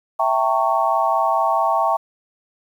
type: chord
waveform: sine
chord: E diminished seventh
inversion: none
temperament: equal with one note detuned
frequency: 659.3 / 784 / 908.4 / 1108.7 Hz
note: E5 / G5 / Bb5 / Db6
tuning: 0 / 0 / -45 / 0 cents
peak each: -21 dBFS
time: 0.19-1.97 s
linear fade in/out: 10 ms
effects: 8-bit